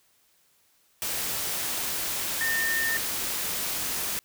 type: tone in noise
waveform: sine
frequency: 1817 Hz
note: A#6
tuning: 45 cents flat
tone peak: -25 dBFS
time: 2.41-2.97 s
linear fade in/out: 0 ms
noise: white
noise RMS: -30 dBFS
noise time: 1.02-4.19 s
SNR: +2 dB
effects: white hiss -65 dBFS RMS until 4.24 s